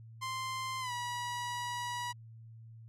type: tone with pitch glide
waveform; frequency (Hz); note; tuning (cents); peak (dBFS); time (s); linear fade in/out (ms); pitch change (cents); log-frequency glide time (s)
sawtooth; 1045 to 969.4; C6 to B5; -2 to -32; -32; 0.21-2.13; 20; -130; 0.8-0.92
effects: added 113 Hz sine -49 dBFS peak until 2.88 s + low-pass 10000 Hz 12 dB/octave